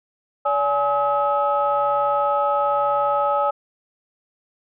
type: tone cluster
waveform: sine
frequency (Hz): 574 / 839 / 1280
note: D5 / G#5 / D#6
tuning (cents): -40 / +17 / +49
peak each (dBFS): -21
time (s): 0.45-3.51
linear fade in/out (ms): 10
effects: tanh soft clip ceiling -9 dBFS